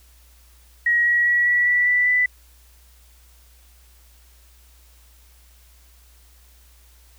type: tone with pitch steps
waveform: sine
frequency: 1900 / 1914.3 / 1928.7 / 1943.3 / 1957.9 / 1972.7 / 1987.6 Hz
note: A#6 / A#6 / B6 / B6 / B6 / B6 / B6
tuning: +33 / +45 / -42 / -28 / -16 / -2 / +11 cents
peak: -15 dBFS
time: 0.86-2.26 s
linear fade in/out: 5 ms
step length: 200 ms
effects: added 60 Hz sine -50 dBFS peak until 7.18 s + white hiss -56 dBFS RMS until 7.18 s